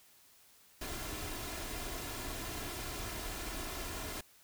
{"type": "noise with comb filter", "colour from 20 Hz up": "pink", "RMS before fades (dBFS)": -41, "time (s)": [0.81, 4.21], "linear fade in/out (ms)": 5, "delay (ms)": 2.9, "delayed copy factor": 0.5, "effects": ["white hiss -63 dBFS RMS until 4.43 s"]}